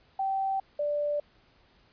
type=tone pair in turn; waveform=sine; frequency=775 / 587.3 Hz; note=G5 / D5; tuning=-20 / 0 cents; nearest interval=perfect fourth; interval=480 cents; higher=first; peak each=-26 dBFS; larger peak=neither; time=0.19-0.6 / 0.79-1.2 s; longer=neither; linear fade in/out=5 ms; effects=pink hiss -63 dBFS RMS until 1.92 s + resampled to 11025 Hz